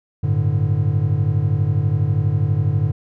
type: chord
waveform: triangle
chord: G suspended second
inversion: none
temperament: just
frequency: 98 / 110.25 / 147 Hz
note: G2 / A2 / D3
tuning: 0 / +4 / +2 cents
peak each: -18 dBFS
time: 0.23-2.92 s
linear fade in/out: 10 ms
effects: none